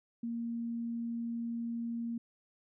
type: tone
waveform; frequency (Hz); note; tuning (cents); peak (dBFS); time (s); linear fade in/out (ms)
sine; 233.1; A#3; 0; -34; 0.23-2.18; 5
effects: none